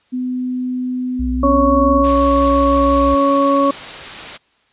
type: tone with pitch glide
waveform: sine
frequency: 252.2 to 256.8 Hz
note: B3 to C4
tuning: +36 to -32 cents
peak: -18 dBFS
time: 0.12-2.02 s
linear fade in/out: 20 ms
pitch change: +32 cents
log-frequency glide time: 1.27-1.51 s
type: tone with vibrato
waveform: sine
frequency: 61.74 Hz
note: B1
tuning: in tune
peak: -19 dBFS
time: 1.19-3.15 s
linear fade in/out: 10 ms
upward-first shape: triangle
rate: 5.9 Hz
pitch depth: 67 cents each way
type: harmonic tone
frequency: 278.5 Hz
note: C#4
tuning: 8 cents sharp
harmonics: 1 / 2 / 4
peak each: -15 / -15 / -15 dBFS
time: 1.43-3.71 s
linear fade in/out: 5 ms
type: noise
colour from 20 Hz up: white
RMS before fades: -29 dBFS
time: 2.03-4.38 s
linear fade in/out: 20 ms
effects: white hiss -58 dBFS RMS until 4.72 s + resampled to 8000 Hz